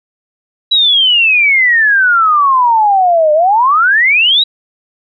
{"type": "exponential two-way sweep", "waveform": "sine", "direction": "down then up", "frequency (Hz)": [3937, 595, 3937], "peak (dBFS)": -6, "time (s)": [0.71, 4.44], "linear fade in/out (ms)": 10, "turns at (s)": 3.33, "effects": []}